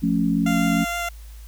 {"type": "chord", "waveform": "sine", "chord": "F augmented", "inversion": "none", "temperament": "equal", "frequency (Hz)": [174.61, 220, 277.2], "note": ["F3", "A3", "C#4"], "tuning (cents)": [0, 0, 0], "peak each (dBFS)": -22, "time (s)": [0.02, 0.85], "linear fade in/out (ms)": 20}
{"type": "tone with vibrato", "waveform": "15% pulse", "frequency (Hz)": 693, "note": "F5", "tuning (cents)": -14, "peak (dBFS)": -18, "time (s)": [0.46, 1.09], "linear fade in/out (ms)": 5, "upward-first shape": "triangle", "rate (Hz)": 6.4, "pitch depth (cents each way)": 10}
{"effects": ["added 54 Hz sine -37 dBFS peak until 1.47 s", "white hiss -52 dBFS RMS until 1.47 s"]}